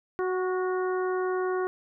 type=harmonic tone with a mistuned harmonic; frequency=370 Hz; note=F#4; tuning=in tune; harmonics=1 / 2 / 3 / 4 / 5; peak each=-26 / -36 / -35 / -38 / -45 dBFS; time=0.19-1.67 s; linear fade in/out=0 ms; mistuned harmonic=4; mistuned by=-29 cents; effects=none